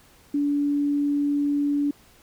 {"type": "tone", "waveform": "sine", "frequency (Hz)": 287.9, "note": "D4", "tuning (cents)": -34, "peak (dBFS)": -20, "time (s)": [0.34, 1.91], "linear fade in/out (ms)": 5, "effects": ["pink hiss -55 dBFS RMS until 2.22 s"]}